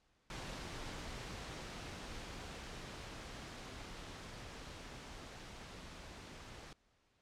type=noise with level ramp; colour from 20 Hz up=pink; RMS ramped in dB=-45 to -52 dBFS; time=0.3-6.73 s; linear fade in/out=2 ms; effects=pink hiss -75 dBFS RMS until 7.21 s + low-pass 6000 Hz 12 dB/octave